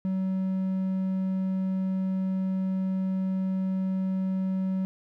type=tone; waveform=triangle; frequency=189 Hz; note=F#3; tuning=37 cents sharp; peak=-23 dBFS; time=0.05-4.85 s; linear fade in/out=0 ms; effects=none